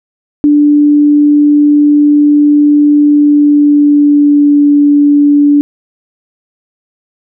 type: tone with pitch glide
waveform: sine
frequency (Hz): 293.7 to 289.7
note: D4 to D4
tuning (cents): 0 to -24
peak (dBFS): -3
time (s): 0.44-5.61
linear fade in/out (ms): 0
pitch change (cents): -24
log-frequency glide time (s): 3-4.7
effects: none